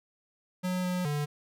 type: tone with pitch steps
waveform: square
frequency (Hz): 182.5 / 180.9 / 147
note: F#3 / F#3 / D3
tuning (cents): -24 / -39 / +2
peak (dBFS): -29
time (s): 0.63-1.26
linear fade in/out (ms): 20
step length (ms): 210
effects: none